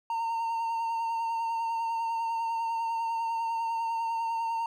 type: tone with vibrato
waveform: triangle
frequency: 915 Hz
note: A#5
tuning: 32 cents flat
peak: -26 dBFS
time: 0.1-4.66 s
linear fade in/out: 2 ms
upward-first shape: sine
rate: 10 Hz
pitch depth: 21 cents each way
effects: none